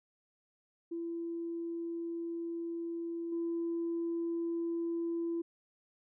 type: tone with level steps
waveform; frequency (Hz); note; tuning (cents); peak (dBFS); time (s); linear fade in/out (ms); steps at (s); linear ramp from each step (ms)
sine; 336.5; E4; +36; -35 / -31; 0.91-5.42; 10; 3.32; 5
effects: tanh soft clip ceiling -28 dBFS